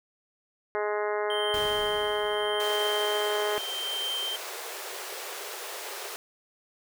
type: harmonic tone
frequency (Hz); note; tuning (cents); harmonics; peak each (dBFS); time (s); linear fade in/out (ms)
209.2; G#3; +13; 2 / 3 / 4 / 5 / 6 / 7 / 8 / 9 / 10; -29 / -33 / -35 / -37 / -39 / -40 / -41 / -42 / -43; 0.75-3.58; 0
type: tone with tremolo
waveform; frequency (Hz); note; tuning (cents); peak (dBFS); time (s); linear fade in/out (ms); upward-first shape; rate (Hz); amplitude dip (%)
triangle; 3136; G7; 0; -27; 1.3-4.36; 2; triangle; 0.8; 55
type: noise with exponential decay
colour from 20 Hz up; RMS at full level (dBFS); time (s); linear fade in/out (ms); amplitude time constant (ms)
pink; -37; 1.54-3.43; 0; 410
type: high-pass noise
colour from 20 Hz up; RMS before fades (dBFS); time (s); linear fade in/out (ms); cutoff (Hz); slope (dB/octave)
pink; -38; 2.6-6.16; 0; 360; 96
effects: none